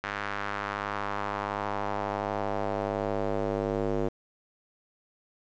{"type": "tone with band-pass filter sweep", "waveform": "square", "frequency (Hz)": 50.7, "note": "G#1", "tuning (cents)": -41, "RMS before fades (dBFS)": -31, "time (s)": [0.03, 4.09], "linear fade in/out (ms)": 10, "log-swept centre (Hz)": [1600, 430], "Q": 1.7, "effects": ["resampled to 16000 Hz", "9-bit"]}